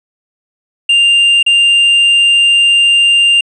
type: tone with dropouts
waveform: triangle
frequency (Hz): 2794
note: F7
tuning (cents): 0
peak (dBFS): -4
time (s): 0.89-3.41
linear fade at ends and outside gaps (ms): 5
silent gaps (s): 1.429-1.463
effects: resampled to 24000 Hz